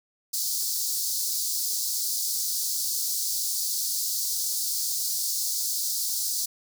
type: high-pass noise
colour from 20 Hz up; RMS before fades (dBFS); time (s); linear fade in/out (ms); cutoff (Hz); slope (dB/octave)
pink; -28; 0.33-6.46; 10; 4400; 48
effects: none